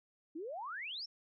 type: exponential sweep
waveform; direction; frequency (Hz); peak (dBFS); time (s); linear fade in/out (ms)
sine; up; 295.2 to 5600; -40; 0.35-1.06; 10
effects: none